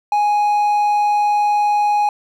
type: tone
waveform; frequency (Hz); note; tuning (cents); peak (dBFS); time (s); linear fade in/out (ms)
triangle; 830.6; G#5; 0; -11; 0.12-2.09; 2
effects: none